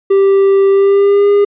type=tone with pitch glide; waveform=triangle; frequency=392 to 406.5 Hz; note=G4 to G#4; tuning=0 to -37 cents; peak=-4 dBFS; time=0.1-1.45 s; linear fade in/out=10 ms; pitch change=+63 cents; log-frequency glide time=0.7-1.29 s; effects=resampled to 8000 Hz